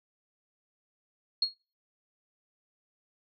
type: tone with exponential decay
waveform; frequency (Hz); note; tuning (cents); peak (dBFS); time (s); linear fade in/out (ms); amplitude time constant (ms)
sine; 4300; C8; +47; -20; 1.42-1.54; 5; 25
effects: noise-tail reverb RT60 0.3 s tail -19 dB re dry